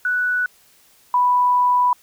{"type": "tone pair in turn", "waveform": "sine", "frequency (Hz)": [1480, 987.8], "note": ["F#6", "B5"], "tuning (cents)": [0, 0], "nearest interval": "perfect fifth", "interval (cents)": 700, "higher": "first", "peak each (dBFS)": [-17, -13], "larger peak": "second", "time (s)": [[0.05, 0.46], [1.14, 1.93]], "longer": "second", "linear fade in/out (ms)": 2, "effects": ["white hiss -54 dBFS RMS until 2.02 s"]}